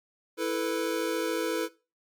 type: chord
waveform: square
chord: E suspended fourth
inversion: none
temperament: equal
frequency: 329.6 / 440 / 493.9 Hz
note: E4 / A4 / B4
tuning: 0 / 0 / 0 cents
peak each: -32 dBFS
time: 0.37-1.69 s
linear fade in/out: 50 ms
effects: noise-tail reverb RT60 0.3 s tail -19 dB re dry + MP3 96 kbps